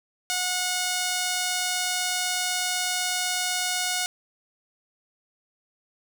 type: tone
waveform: 5% pulse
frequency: 728 Hz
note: F#5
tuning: 28 cents flat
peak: -13 dBFS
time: 0.3-4.06 s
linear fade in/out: 0 ms
effects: none